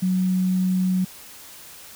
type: tone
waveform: sine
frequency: 185 Hz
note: F#3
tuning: in tune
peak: -18 dBFS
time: 0.02-1.05 s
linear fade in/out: 10 ms
effects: white hiss -43 dBFS RMS until 1.95 s